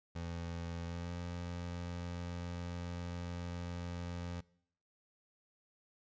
25% pulse tone with pitch glide, 84.9 to 87.24 Hz, F2 to F2, -48 to -1 cents, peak -36 dBFS, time 0.15-4.41 s, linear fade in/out 10 ms, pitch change +47 cents, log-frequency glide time 0.85-1.13 s, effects noise-tail reverb RT60 0.7 s tail -23 dB re dry + resampled to 16000 Hz

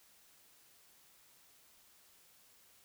silence, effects white hiss -65 dBFS RMS until 2.84 s

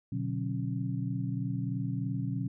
sine tone cluster, 122.7 / 145.8 / 183.3 / 273.7 Hz, B2 / D3 / F#3 / C#4, -11 / -12 / -16 / -22 cents, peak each -33 / -37 / -36 / -38 dBFS, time 0.12-2.48 s, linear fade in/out 5 ms, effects none

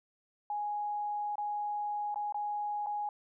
sine tone with dropouts, 830.6 Hz, G#5, in tune, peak -32 dBFS, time 0.5-3.09 s, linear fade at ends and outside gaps 2 ms, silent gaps 1.356-1.381 / 2.144-2.158 / 2.324-2.344 / 2.862-2.868 s, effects none

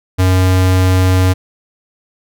square tone, 92.7 Hz, F#2, 4 cents sharp, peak -9 dBFS, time 0.18-1.34 s, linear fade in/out 20 ms, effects none

